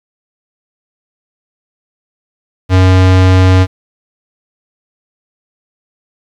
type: tone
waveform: square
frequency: 93 Hz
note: F#2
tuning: 9 cents sharp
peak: -5 dBFS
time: 2.69-3.67 s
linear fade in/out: 50 ms
effects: low-pass 5000 Hz 12 dB/octave + 7-bit